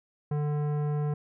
sine tone with tanh clipping, 148 Hz, D3, 14 cents sharp, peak -28 dBFS, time 0.31-1.14 s, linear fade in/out 5 ms, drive 15 dB, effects none

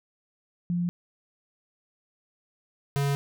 sine / square tone pair in turn, 174.61 / 140.76 Hz, F3 / C#3, 0 / +27 cents, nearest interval major third, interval 373 cents, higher first, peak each -24 dBFS, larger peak neither, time 0.7-0.89 / 2.96-3.15 s, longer neither, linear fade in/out 0 ms, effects none

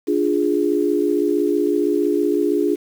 sine chord, D diminished, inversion none, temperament equal, 293.7 / 349.2 / 415.3 Hz, D4 / F4 / Ab4, 0 / 0 / 0 cents, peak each -20 dBFS, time 0.07-2.76 s, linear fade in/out 20 ms, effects 7-bit

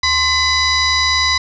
sine tone with frequency modulation, 2986 Hz, F#7, 15 cents sharp, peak -12 dBFS, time 0.03-1.38 s, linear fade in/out 5 ms, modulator 970 Hz, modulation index 2.3, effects none

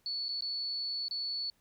sine tone with dropouts, 4435 Hz, C#8, in tune, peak -33 dBFS, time 0.06-1.5 s, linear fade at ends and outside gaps 1 ms, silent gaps 0.284-0.29 / 0.408-0.422 / 1.083-1.11 s, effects pink hiss -72 dBFS RMS until 1.6 s

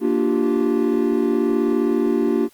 triangle chord, G minor seventh, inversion first, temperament equal with one note detuned, 233.1 / 293.7 / 349.2 / 388.2 Hz, Bb3 / D4 / F4 / G4, 0 / 0 / 0 / -17 cents, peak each -20 dBFS, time 0-2.49 s, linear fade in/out 50 ms, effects white hiss -54 dBFS RMS until 2.53 s + Opus 24 kbps

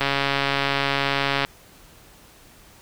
click train, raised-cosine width 0.3 ms, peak -5 dBFS, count 201, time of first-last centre 0.01-1.449 s, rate 139 Hz, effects pink hiss -50 dBFS RMS until 2.81 s

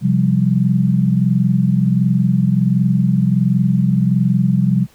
sine chord, C suspended fourth, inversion none, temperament equal, 130.81 / 174.61 / 196 Hz, C3 / F3 / G3, 0 / 0 / 0 cents, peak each -16 dBFS, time 0.01-4.87 s, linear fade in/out 50 ms, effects pink hiss -51 dBFS RMS until 4.94 s

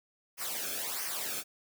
white noise with flanger, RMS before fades -36 dBFS, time 0.37-1.44 s, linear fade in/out 50 ms, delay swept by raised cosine 0.26 to 1.05 ms, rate 1.5 Hz, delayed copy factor -0.7, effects none

